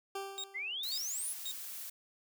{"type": "tone with exponential decay", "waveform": "20% pulse", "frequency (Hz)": 392, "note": "G4", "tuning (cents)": 0, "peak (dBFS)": -31, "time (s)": [0.15, 0.94], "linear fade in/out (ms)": 5, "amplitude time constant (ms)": 170}
{"type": "tone bursts", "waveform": "30% pulse", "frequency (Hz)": 3741, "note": "A#7", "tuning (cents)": 5, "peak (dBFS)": -35, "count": 3, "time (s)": [0.38, 1.514], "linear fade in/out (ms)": 0, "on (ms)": 58, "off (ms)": 480}
{"type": "exponential sweep", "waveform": "sine", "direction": "up", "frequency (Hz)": [1969, 11175], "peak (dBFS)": -36, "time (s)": [0.54, 1.34], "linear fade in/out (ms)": 20}
{"type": "noise", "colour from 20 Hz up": "blue", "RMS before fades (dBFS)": -44, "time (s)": [0.83, 1.9], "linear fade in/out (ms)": 5}
{"effects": []}